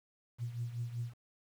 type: tone with tremolo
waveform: sine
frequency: 119 Hz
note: A#2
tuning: 36 cents sharp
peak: -32 dBFS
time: 0.38-1.14 s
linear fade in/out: 50 ms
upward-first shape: triangle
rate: 5.2 Hz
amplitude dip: 80%
effects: tanh soft clip ceiling -29 dBFS + 10-bit